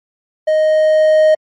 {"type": "tone with level ramp", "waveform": "triangle", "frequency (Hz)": 622.3, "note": "D#5", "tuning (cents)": 0, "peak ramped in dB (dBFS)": [-8, -4], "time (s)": [0.47, 1.35], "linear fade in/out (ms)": 10, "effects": ["MP3 48 kbps"]}